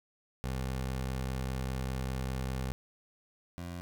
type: tone pair in turn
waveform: 20% pulse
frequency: 65 / 87.07 Hz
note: C2 / F2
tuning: -11 / -5 cents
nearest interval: perfect fourth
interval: 506 cents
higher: second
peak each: -28 / -34 dBFS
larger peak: first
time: 0.44-2.72 / 3.58-3.81 s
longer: first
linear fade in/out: 0 ms
effects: none